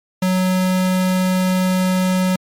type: tone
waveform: square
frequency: 185 Hz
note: F#3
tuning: in tune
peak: -15 dBFS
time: 0.22-2.36 s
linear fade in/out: 5 ms
effects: MP3 64 kbps